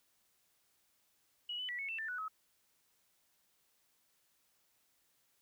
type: tone with pitch steps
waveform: sine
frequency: 2917 / 2999 / 1950 / 2204 / 2671 / 1778 / 1478 / 1281 Hz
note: F#7 / F#7 / B6 / C#7 / E7 / A6 / F#6 / E6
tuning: -25 / +23 / -23 / -11 / +22 / +18 / -2 / -50 cents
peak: -38 dBFS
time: 1.49-2.282 s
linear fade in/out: 5 ms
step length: 99 ms
effects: white hiss -75 dBFS RMS until 5.41 s